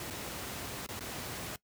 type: noise with dropouts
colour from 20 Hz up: pink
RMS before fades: -40 dBFS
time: 0-1.56 s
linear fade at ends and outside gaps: 2 ms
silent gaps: 0.102-0.106 / 0.864-0.888 / 0.994-1.007 s
effects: noise-tail reverb RT60 0.1 s tail -20 dB re dry + high-pass 80 Hz 12 dB/octave